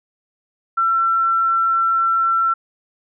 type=tone; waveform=sine; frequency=1348 Hz; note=E6; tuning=38 cents sharp; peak=-14 dBFS; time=0.77-2.54 s; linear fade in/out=10 ms; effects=none